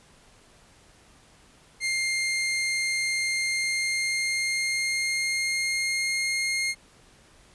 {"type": "tone with pitch glide", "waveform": "sawtooth", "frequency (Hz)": [2113, 2133], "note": ["C7", "C7"], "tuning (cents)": [16, 33], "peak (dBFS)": -21, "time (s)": [1.8, 6.75], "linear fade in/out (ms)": 50, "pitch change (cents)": 17, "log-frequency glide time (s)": [3.45, 6.21], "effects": ["pink hiss -56 dBFS RMS until 7.54 s", "resampled to 24000 Hz"]}